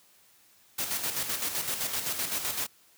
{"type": "noise with tremolo", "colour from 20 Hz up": "white", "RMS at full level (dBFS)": -30, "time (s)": [0.78, 2.67], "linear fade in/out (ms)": 10, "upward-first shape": "square", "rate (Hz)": 7.8, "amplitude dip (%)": 50, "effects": ["white hiss -61 dBFS RMS until 2.97 s", "high-pass 60 Hz 12 dB/octave"]}